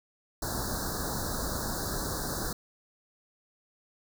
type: band-stop noise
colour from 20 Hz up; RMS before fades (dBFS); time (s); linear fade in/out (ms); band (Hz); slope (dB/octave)
pink; -33; 0.42-2.53; 5; 1700 to 3900; 96
effects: none